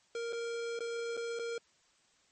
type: tone with dropouts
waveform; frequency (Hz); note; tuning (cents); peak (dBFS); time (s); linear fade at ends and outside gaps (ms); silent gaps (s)
square; 466.2; A#4; 0; -36; 0.15-1.58; 2; 0.326-0.33 / 0.791-0.805 / 1.169-1.174 / 1.39-1.395
effects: white hiss -69 dBFS RMS until 2.31 s + MP3 32 kbps